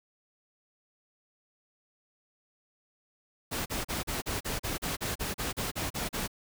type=noise bursts; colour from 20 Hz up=pink; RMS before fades=-33 dBFS; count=15; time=3.51-6.278 s; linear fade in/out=20 ms; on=150 ms; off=37 ms; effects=none